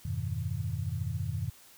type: chord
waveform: sine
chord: F half-diminished seventh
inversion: none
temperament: equal with one note detuned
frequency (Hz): 87.31 / 101.81 / 123.47 / 155.56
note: F2 / Ab2 / Cb3 / Eb3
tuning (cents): 0 / -34 / 0 / 0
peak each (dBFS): -36 / -35 / -36 / -38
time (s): 0.05-1.5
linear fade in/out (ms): 5
effects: white hiss -56 dBFS RMS until 1.77 s